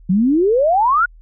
sine exponential sweep, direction up, 174.61 to 1480 Hz, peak -11 dBFS, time 0.09-1.06 s, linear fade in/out 10 ms, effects added 40 Hz sine -40 dBFS peak until 1.21 s

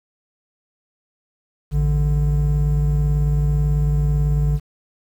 triangle tone pair together, 54.99 / 146.8 Hz, A1 / D3, 0 / 0 cents, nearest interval octave + perfect fourth, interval 1700 cents, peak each -16 dBFS, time 1.71-4.6 s, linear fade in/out 50 ms, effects 8-bit

